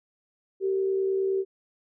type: tone pair together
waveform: sine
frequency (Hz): 385.5 / 455.1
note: G4 / A#4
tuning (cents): -29 / -42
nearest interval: minor third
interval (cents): 287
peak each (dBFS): -23 / -35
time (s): 0.6-1.45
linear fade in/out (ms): 50
effects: none